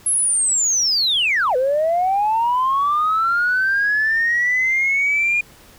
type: linear two-way sweep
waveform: sine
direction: down then up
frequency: 11040 to 493.9 to 2436 Hz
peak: -14 dBFS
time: 0.06-5.41 s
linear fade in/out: 5 ms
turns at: 1.56 s
effects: tanh soft clip ceiling -11 dBFS + pink hiss -47 dBFS RMS until 5.78 s